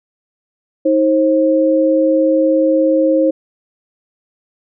sine tone pair together, 316.2 / 533 Hz, D#4 / C5, +28 / +32 cents, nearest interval major sixth, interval 904 cents, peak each -13 / -12 dBFS, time 0.85-3.31 s, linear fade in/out 10 ms, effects none

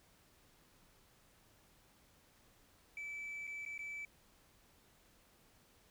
sine tone with dropouts, 2311 Hz, D7, 28 cents flat, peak -40 dBFS, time 2.97-4.05 s, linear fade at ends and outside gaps 2 ms, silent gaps 3.47-3.475 / 3.651-3.661 / 3.779-3.791 s, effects tanh soft clip ceiling -41 dBFS + pink hiss -68 dBFS RMS until 5.9 s

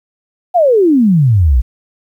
sine exponential sweep, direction down, 749 to 54.8 Hz, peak -6 dBFS, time 0.54-1.62 s, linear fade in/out 20 ms, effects 8-bit

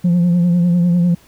sine tone with vibrato, 174.61 Hz, F3, in tune, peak -8 dBFS, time 0.04-1.15 s, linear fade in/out 10 ms, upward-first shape sine, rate 10 Hz, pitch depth 41 cents each way, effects tanh soft clip ceiling -9 dBFS + pink hiss -49 dBFS RMS until 1.27 s

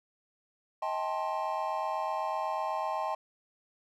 triangle chord, A half-diminished seventh, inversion second, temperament just, 633.6 / 792 / 880 / 1056 Hz, Eb5 / G5 / A5 / C6, +31 / +18 / 0 / +16 cents, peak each -34 dBFS, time 0.82-3.15 s, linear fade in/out 5 ms, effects none

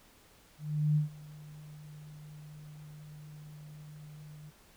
sine tone with ADSR envelope, 150.7 Hz, D3, 45 cents sharp, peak -23 dBFS, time 0.58-4.51 s, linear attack 380 ms, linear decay 130 ms, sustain -23 dB, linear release 20 ms, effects pink hiss -61 dBFS RMS until 4.76 s

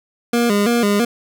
25% pulse tone with vibrato, 220 Hz, A3, in tune, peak -10 dBFS, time 0.33-1.05 s, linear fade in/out 5 ms, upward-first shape square, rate 3 Hz, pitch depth 130 cents each way, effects none

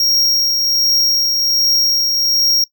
square tone with tremolo, 5588 Hz, F8, in tune, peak -11 dBFS, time 0-2.64 s, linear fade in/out 2 ms, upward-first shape triangle, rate 1.3 Hz, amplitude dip 35%, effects noise-tail reverb RT60 0.1 s tail -21 dB re dry

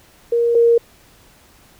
sine tone pair in turn, 470 / 467.3 Hz, A#4 / A#4, +14 / +4 cents, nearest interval unison, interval 10 cents, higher first, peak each -13 / -9 dBFS, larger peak second, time 0.32-0.55 / 0.55-0.78 s, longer neither, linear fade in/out 5 ms, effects pink hiss -50 dBFS RMS until 1.79 s

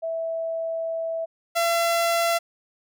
sine / sawtooth tone pair in turn, 656 / 677.6 Hz, E5 / E5, -9 / +48 cents, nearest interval minor second, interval 57 cents, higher second, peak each -25 / -16 dBFS, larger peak second, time 0.02-1.26 / 1.55-2.39 s, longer first, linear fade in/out 20 ms, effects none

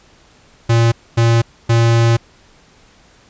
square tone bursts at uneven times, 116 Hz, A#2, 8 cents flat, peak -10 dBFS, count 3, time 0.69-0.92 / 1.17-1.42 / 1.69-2.17 s, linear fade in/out 10 ms, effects pink hiss -49 dBFS RMS until 3.29 s + resampled to 16000 Hz

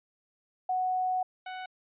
sine / sawtooth tone pair in turn, 740 / 743.2 Hz, F#5 / F#5, 0 / +7 cents, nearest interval unison, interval 7 cents, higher second, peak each -26 / -33 dBFS, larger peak first, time 0.69-1.23 / 1.46-1.66 s, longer first, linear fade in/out 5 ms, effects resampled to 8000 Hz

